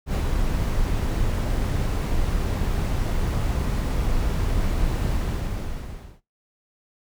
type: noise with ADSR envelope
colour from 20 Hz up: brown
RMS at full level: -21 dBFS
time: 0.06-6.21 s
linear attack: 80 ms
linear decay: 81 ms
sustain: -2 dB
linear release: 1100 ms
effects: noise-tail reverb RT60 0.2 s tail -17 dB re dry